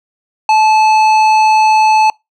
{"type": "tone with tanh clipping", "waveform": "sine", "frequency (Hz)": 868, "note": "A5", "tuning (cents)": -24, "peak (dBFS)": -8, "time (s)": [0.49, 2.1], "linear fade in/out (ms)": 2, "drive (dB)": 12, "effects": ["noise-tail reverb RT60 0.2 s tail -25 dB re dry"]}